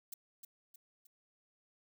violet noise with echo, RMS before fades -44 dBFS, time 0.12-0.14 s, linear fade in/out 5 ms, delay 310 ms, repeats 3, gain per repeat -6 dB, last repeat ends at 1.07 s, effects none

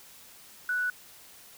sine tone with quantisation, 1480 Hz, F#6, in tune, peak -26 dBFS, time 0.69-0.9 s, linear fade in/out 2 ms, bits 9, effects white hiss -52 dBFS RMS until 1.57 s

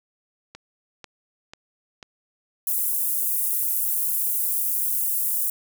click train, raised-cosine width 0.2 ms, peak -22 dBFS, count 4, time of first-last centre 0.55-2.028 s, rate 2.03 Hz
pink high-pass noise, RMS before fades -24 dBFS, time 2.67-5.5 s, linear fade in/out 2 ms, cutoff 11000 Hz, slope 24 dB/octave
effects none

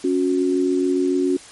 sine tone pair together, 277.4 / 364.5 Hz, C#4 / F#4, +1 / -26 cents, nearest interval perfect fourth, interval 473 cents, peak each -19 dBFS, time 0.04-1.37 s, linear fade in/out 5 ms, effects white hiss -42 dBFS RMS until 1.51 s + MP3 48 kbps

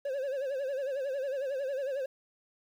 triangle tone with vibrato, 542 Hz, C#5, 39 cents flat, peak -29 dBFS, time 0.05-2.06 s, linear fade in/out 5 ms, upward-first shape sine, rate 11 Hz, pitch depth 100 cents each way, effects 10-bit

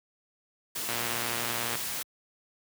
white noise, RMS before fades -34 dBFS, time 0.75-2.03 s, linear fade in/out 10 ms
click train, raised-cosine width 0.3 ms, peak -16 dBFS, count 103, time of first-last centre 0.89-1.754 s, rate 118 Hz
effects high-pass 60 Hz 12 dB/octave

